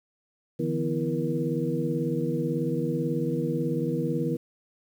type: tone cluster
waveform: sine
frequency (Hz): 148.3 / 166.5 / 250.4 / 331.2 / 473.7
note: D3 / E3 / B3 / E4 / A#4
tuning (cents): +17 / +18 / +24 / +8 / +28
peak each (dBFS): -31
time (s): 0.59-4.37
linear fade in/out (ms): 10
effects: 9-bit